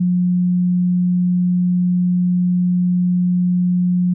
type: tone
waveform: sine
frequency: 179.1 Hz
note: F3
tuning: 44 cents sharp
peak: -13 dBFS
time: 0-4.14 s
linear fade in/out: 10 ms
effects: none